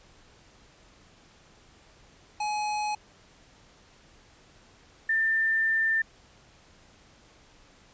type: tone pair in turn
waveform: square / sine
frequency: 842 / 1790.3 Hz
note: G#5 / A6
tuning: +24 / +30 cents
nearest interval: octave + minor second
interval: 1306 cents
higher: second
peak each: -28 / -22 dBFS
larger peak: second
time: 2.4-2.95 / 5.09-6.02 s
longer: second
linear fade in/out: 5 ms
effects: pink hiss -57 dBFS RMS until 7.93 s + resampled to 16000 Hz